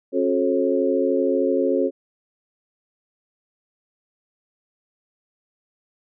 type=harmonic tone with a mistuned harmonic; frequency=90.2 Hz; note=F#2; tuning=44 cents flat; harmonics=3 / 4 / 5 / 6; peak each=-23 / -23 / -23 / -23 dBFS; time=0.12-1.91 s; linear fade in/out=50 ms; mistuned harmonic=5; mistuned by=-67 cents; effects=none